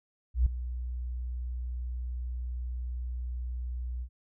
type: tone with ADSR envelope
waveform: sine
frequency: 61.3 Hz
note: B1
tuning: 12 cents flat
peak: -18 dBFS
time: 0.34-4.09 s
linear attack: 120 ms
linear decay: 6 ms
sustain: -14 dB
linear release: 72 ms
effects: none